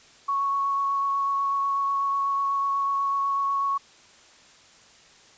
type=tone with vibrato; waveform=sine; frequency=1108.7 Hz; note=C#6; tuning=in tune; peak=-22 dBFS; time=0.28-3.78 s; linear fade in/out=10 ms; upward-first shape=sine; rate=8.1 Hz; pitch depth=9 cents each way; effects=white hiss -53 dBFS RMS until 5.37 s + resampled to 16000 Hz